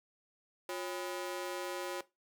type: ring-modulated tone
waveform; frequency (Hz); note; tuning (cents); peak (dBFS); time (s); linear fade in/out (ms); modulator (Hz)
sawtooth; 452.6; A4; +49; -30; 0.69-2.01; 2; 96
effects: noise-tail reverb RT60 0.2 s tail -17 dB re dry